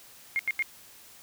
sine tone bursts, 2135 Hz, C7, 34 cents sharp, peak -24 dBFS, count 3, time 0.36-0.624 s, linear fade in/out 0 ms, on 32 ms, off 84 ms, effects white hiss -52 dBFS RMS until 1.22 s

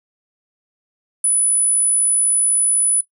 sine tone, 9956 Hz, D#9, in tune, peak -12 dBFS, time 1.24-3.01 s, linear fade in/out 5 ms, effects noise-tail reverb RT60 0.1 s tail -17 dB re dry

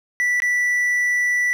triangle tone with dropouts, 1965 Hz, B6, 9 cents flat, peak -15 dBFS, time 0.2-1.53 s, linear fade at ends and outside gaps 0 ms, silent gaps 0.402-0.421 s, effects none

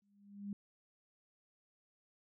sine tone with exponential growth, 201.7 Hz, G3, 50 cents sharp, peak -37 dBFS, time 0.02-0.53 s, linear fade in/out 2 ms, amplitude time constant 110 ms, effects none

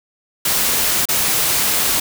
white noise with dropouts, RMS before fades -17 dBFS, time 0.45-2 s, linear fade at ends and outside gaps 5 ms, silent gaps 1.055-1.087 s, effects none

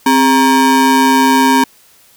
square ring-modulated tone, 337.4 Hz, E4, 40 cents sharp, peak -5 dBFS, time 0.06-1.64 s, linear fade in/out 5 ms, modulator 601 Hz, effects white hiss -47 dBFS RMS until 2.16 s

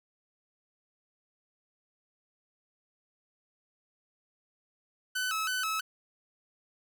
sawtooth tone with vibrato, 1396.9 Hz, F6, in tune, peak -26 dBFS, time 5.15-5.81 s, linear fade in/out 10 ms, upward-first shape square, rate 3.1 Hz, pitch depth 130 cents each way, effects none

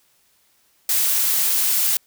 blue noise, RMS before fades -19 dBFS, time 0.89-1.97 s, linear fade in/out 2 ms, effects white hiss -61 dBFS RMS until 2.06 s

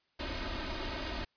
pink noise with comb filter, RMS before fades -37 dBFS, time 0.19-1.25 s, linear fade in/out 10 ms, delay 3.2 ms, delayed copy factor +0.7, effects white hiss -75 dBFS RMS until 1.36 s + resampled to 11025 Hz

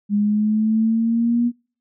sine exponential sweep, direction up, 204.1 to 241.1 Hz, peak -15 dBFS, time 0.09-1.52 s, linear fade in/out 50 ms, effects noise-tail reverb RT60 0.4 s tail -23 dB re dry

